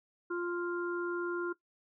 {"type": "harmonic tone", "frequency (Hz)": 349.2, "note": "F4", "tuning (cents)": 0, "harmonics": [1, 3, 4], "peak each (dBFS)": [-33, -44, -39], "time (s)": [0.3, 1.53], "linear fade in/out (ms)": 10, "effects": ["noise-tail reverb RT60 0.1 s tail -17 dB re dry"]}